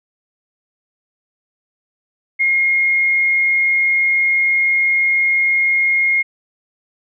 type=tone; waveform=sine; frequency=2143 Hz; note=C7; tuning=41 cents sharp; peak=-12 dBFS; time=2.39-6.23 s; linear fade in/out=20 ms; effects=none